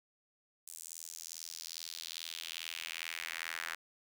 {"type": "tone with high-pass filter sweep", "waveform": "sawtooth", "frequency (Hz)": 82.41, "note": "E2", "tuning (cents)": 0, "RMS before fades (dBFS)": -44, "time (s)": [0.67, 3.75], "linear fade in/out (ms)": 5, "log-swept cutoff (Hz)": [8400, 1600], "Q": 2.2, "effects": []}